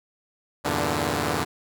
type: chord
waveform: 5% pulse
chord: E half-diminished seventh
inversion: none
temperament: equal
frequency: 82.41 / 98 / 116.54 / 146.83 Hz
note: E2 / G2 / Bb2 / D3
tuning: 0 / 0 / 0 / 0 cents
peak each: -17 / -20 / -19 / -16 dBFS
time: 0.64-1.45 s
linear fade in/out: 20 ms
effects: none